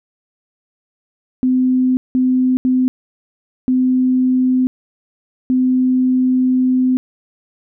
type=tone bursts at uneven times; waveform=sine; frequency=255.6 Hz; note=C4; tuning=40 cents flat; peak=-11 dBFS; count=5; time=1.43-1.97 / 2.15-2.57 / 2.65-2.88 / 3.68-4.67 / 5.5-6.97 s; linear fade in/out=0 ms; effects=none